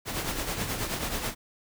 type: noise with tremolo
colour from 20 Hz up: pink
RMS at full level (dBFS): -29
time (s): 0.05-1.35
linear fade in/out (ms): 50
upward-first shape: triangle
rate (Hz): 9.3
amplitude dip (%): 60
effects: none

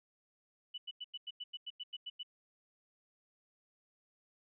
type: tone bursts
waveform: sine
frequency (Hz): 2966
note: F#7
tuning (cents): +4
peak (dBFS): -40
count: 12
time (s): 0.74-2.232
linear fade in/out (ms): 10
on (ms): 40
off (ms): 92
effects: none

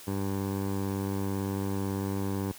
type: tone with low-pass filter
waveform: 15% pulse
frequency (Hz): 98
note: G2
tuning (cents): 0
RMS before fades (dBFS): -31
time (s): 0.07-2.52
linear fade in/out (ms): 5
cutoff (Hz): 1000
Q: 0.78
effects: white hiss -48 dBFS RMS until 2.58 s + high-pass 60 Hz 12 dB/octave

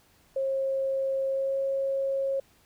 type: tone with pitch glide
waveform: sine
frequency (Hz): 538 to 543.3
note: C5 to C#5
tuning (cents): +48 to -35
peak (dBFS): -25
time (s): 0.36-2.4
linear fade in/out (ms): 5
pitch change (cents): +17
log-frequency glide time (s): 1.28-1.58
effects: pink hiss -62 dBFS RMS until 2.65 s

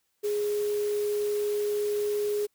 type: tone in noise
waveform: sine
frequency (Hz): 415.3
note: G#4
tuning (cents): 0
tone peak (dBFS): -25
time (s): 0.23-2.47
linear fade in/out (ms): 20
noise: white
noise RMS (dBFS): -43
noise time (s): 0.23-2.47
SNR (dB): +15
effects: white hiss -75 dBFS RMS until 2.54 s

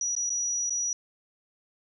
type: tone with dropouts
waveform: sine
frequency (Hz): 5830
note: F#8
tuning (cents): -26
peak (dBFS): -26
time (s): 0.01-0.93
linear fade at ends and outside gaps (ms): 2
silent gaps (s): 0.152-0.164 / 0.295-0.302 / 0.696-0.705
effects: none

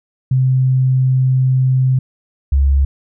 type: tone pair in turn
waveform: sine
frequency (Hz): 130 / 68.87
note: C3 / C#2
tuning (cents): -11 / -11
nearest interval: major seventh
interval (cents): 1100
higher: first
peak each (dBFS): -10 / -9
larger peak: second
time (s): 0.31-1.99 / 2.52-2.85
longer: first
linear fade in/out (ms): 5
effects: none

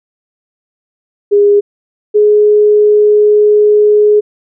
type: tone pair in turn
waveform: sine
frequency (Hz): 408.6 / 419.4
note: G#4 / G#4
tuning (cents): -28 / +17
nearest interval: unison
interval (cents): 45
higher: second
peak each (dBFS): -4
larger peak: neither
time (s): 1.31-1.61 / 2.14-4.21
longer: second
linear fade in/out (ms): 20
effects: none

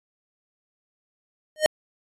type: tone with exponential growth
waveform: square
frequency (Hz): 616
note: D#5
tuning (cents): -17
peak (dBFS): -11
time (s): 1.56-1.66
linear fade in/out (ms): 0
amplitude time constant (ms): 20
effects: AAC 32 kbps

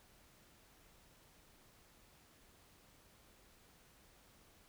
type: silence
effects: pink hiss -66 dBFS RMS until 4.68 s

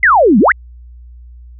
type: exponential two-way sweep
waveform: sine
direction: down then up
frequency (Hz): 2126 to 185 to 2126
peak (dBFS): -5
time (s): 0.03-0.52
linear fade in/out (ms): 2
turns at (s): 0.39
effects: added 60 Hz sine -33 dBFS peak until 1.59 s

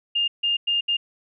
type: tone bursts at uneven times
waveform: sine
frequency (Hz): 2817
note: F7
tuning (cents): +14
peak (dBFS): -19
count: 4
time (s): 0.15-0.28 / 0.43-0.57 / 0.67-0.81 / 0.88-0.97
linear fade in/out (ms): 10
effects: none

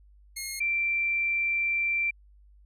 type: tone pair in turn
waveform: 10% pulse / sine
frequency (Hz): 2149 / 2352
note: C7 / D7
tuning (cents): +46 / +2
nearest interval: major second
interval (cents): 156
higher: second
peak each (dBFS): -24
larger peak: neither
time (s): 0.36-0.6 / 0.6-2.11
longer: second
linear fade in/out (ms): 10
effects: added 50 Hz sine -53 dBFS peak until 2.65 s + resampled to 32000 Hz

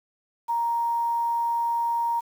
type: tone with quantisation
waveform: sine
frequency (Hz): 935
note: A#5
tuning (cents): +5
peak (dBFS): -22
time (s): 0.48-2.21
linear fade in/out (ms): 20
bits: 8
effects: none

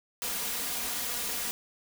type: noise with comb filter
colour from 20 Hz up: white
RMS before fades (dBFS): -33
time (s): 0.22-1.51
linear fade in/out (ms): 0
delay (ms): 4.2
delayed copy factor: +0.6
effects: none

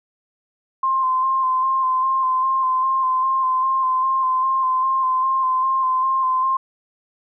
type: tone with vibrato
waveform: sine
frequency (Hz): 1046.5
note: C6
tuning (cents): 0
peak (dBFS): -16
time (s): 0.83-6.57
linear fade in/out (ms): 5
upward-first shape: square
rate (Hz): 2.5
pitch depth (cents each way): 21
effects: none

